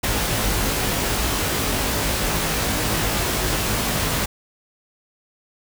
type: noise with comb filter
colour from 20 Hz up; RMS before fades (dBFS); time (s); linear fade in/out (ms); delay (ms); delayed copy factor
pink; -22; 0.03-4.26; 10; 19; +0.7
effects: none